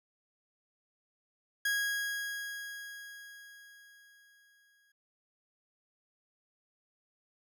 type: tone with exponential decay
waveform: 40% pulse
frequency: 1650 Hz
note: G#6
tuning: 12 cents flat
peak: -27 dBFS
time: 1.65-4.92 s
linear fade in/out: 5 ms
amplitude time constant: 710 ms
effects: none